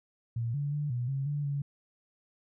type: tone with pitch steps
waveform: sine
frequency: 116.5 / 143.7 / 147.4 / 122.2 / 136.4 / 145.7 / 141.8 Hz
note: A#2 / D3 / D3 / B2 / C#3 / D3 / C#3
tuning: -1 / -37 / +7 / -18 / -28 / -13 / +40 cents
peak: -29 dBFS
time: 0.36-1.62 s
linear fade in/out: 5 ms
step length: 180 ms
effects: none